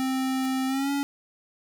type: tone with pitch glide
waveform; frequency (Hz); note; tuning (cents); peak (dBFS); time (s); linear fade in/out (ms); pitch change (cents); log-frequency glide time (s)
square; 262.3 to 281.1; C4 to C#4; +4 to +24; -25; 0-1.03; 0; +120; 0.67-0.91
type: noise with exponential growth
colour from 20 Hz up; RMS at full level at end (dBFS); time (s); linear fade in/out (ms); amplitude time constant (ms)
white; -39; 0.36-0.46; 5; 20
effects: none